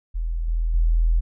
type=tone with level steps; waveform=sine; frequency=41.2 Hz; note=E1; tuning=in tune; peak=-22 / -19 / -15 dBFS; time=0.14-1.21 s; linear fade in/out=20 ms; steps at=0.48 / 0.74 s; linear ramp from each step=5 ms; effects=none